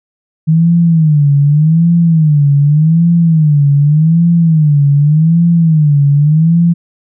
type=tone with vibrato; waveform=sine; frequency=155.56 Hz; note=D#3; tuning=in tune; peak=-5 dBFS; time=0.47-6.74 s; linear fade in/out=20 ms; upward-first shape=sine; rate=0.85 Hz; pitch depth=160 cents each way; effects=none